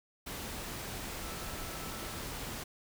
sine tone in noise, 1318.5 Hz, E6, in tune, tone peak -51 dBFS, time 1.22-2.2 s, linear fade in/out 10 ms, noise pink, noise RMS -41 dBFS, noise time 0.26-2.64 s, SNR -13 dB, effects none

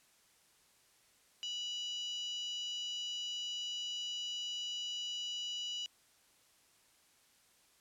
harmonic tone, 979 Hz, B5, 15 cents flat, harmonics 3 / 4 / 5 / 6 / 7, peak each -38 / -52 / -53 / -52 / -53 dBFS, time 1.43-5.86 s, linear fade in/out 0 ms, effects white hiss -68 dBFS RMS until 7.8 s + low-pass 11000 Hz 12 dB/octave

